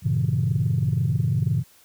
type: chord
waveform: sine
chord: G diminished seventh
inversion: none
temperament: equal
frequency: 98 / 116.54 / 138.59 / 164.81 Hz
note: G2 / Bb2 / Db3 / Fb3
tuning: 0 / 0 / 0 / 0 cents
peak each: -26 / -23 / -23 / -26 dBFS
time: 0.02-1.64 s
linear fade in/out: 50 ms
effects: tanh soft clip ceiling -12 dBFS + white hiss -55 dBFS RMS until 1.84 s